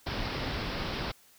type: low-pass noise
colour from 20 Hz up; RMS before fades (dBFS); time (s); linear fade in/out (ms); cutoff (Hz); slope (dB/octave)
pink; -34; 0.06-1.12; 10; 5400; 96
effects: white hiss -60 dBFS RMS until 1.38 s